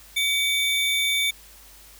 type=tone pair together; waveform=square; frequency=2269 / 3569 Hz; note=C#7 / A7; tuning=+40 / +24 cents; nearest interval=minor sixth; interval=784 cents; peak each=-24 dBFS; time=0.16-1.31 s; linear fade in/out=10 ms; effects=added 50 Hz sine -52 dBFS peak until 1.99 s + white hiss -49 dBFS RMS until 1.99 s